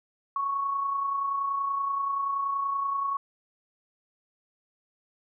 sine tone with amplitude modulation, 1108.7 Hz, C#6, in tune, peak -24 dBFS, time 0.36-3.17 s, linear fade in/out 2 ms, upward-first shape sine, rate 30.5 Hz, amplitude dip 40%, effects none

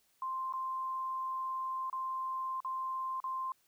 sine tone with dropouts, 1047 Hz, C6, 1 cent sharp, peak -34 dBFS, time 0.22-3.52 s, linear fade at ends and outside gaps 2 ms, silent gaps 0.526-0.536 / 1.899-1.928 / 2.604-2.647 / 3.202-3.24 s, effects white hiss -72 dBFS RMS until 3.67 s

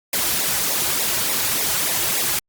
white noise with flanger, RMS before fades -21 dBFS, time 0.13-2.39 s, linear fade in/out 2 ms, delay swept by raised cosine 0.65 to 4.45 ms, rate 3.4 Hz, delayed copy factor -0.8, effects Opus 48 kbps

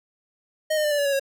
square tone with pitch steps, 622.3 / 609.1 / 596.3 / 583.7 / 571.3 / 559.2 / 547.4 Hz, D#5 / D#5 / D5 / D5 / D5 / C#5 / C#5, 0 / -37 / +26 / -11 / -48 / +15 / -22 cents, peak -21 dBFS, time 0.7-1.197 s, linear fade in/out 10 ms, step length 71 ms, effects none

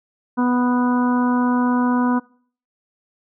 harmonic tone, 246.9 Hz, B3, in tune, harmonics 1 / 2 / 3 / 4 / 5 / 6, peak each -16 / -29 / -30 / -24 / -31 / -31 dBFS, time 0.37-2.2 s, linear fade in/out 20 ms, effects noise-tail reverb RT60 0.5 s tail -23 dB re dry

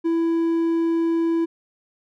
triangle tone, 331.7 Hz, E4, 11 cents sharp, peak -16 dBFS, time 0.04-1.46 s, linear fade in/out 20 ms, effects none

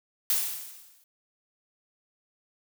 blue noise with exponential decay, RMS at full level -23 dBFS, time 0.3-1.04 s, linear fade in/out 1 ms, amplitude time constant 160 ms, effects none

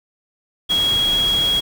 sine tone in noise, 3307 Hz, G#7, 8 cents flat, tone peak -15 dBFS, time 0.69-1.61 s, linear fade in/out 20 ms, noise pink, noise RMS -28 dBFS, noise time 0.69-1.61 s, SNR +10 dB, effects none

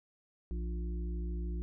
harmonic tone with a mistuned harmonic, 58.5 Hz, A#1, 7 cents sharp, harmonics 1 / 3 / 5 / 6, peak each -34 / -44 / -51 / -49 dBFS, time 0.51-1.62 s, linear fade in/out 0 ms, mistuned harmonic 5, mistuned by +31 cents, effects none

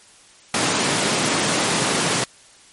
pink high-pass noise, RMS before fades -20 dBFS, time 0.54-2.24 s, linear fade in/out 2 ms, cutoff 140 Hz, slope 24 dB/octave, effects white hiss -49 dBFS RMS until 2.72 s + MP3 48 kbps

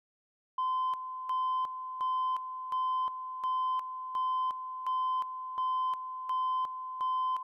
sine tone with tremolo, 1028 Hz, C6, 31 cents flat, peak -26 dBFS, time 0.58-7.43 s, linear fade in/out 5 ms, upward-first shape square, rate 1.4 Hz, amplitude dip 70%, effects tanh soft clip ceiling -26 dBFS

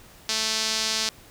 sawtooth tone with band-pass filter, 220 Hz, A3, in tune, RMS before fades -26 dBFS, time 0.29-1.09 s, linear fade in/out 2 ms, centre 5000 Hz, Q 2, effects pink hiss -50 dBFS RMS until 1.3 s

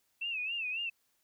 sine tone with vibrato, 2637 Hz, E7, in tune, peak -33 dBFS, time 0.21-0.9 s, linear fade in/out 10 ms, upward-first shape sine, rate 3.7 Hz, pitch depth 120 cents each way, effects white hiss -75 dBFS RMS until 1.23 s

